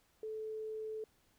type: tone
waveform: sine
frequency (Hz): 435.7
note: A4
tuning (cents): -17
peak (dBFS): -39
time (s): 0.23-1.04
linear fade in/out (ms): 2
effects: pink hiss -72 dBFS RMS until 1.38 s